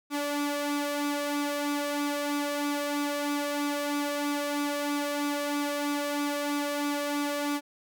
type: tone with flanger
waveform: sawtooth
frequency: 289.6 Hz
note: D4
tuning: 24 cents flat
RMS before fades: -30 dBFS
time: 0.1-7.61 s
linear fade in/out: 50 ms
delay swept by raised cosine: 0.81 to 1.69 ms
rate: 3.1 Hz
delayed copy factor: +0.55
effects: none